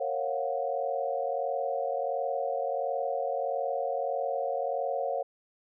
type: chord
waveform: sine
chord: Gb major seventh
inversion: first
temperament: equal with one note detuned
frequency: 466.2 / 547.4 / 698.5 / 740 Hz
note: Bb4 / Db5 / F5 / Gb5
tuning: 0 / -22 / 0 / 0 cents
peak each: -36 / -31 / -34 / -35 dBFS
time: 0-5.23 s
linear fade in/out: 10 ms
effects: none